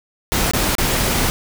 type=noise with dropouts; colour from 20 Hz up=pink; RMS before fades=-18 dBFS; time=0.32-1.3 s; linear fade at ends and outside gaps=0 ms; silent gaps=0.511-0.535 / 0.752-0.783 s; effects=none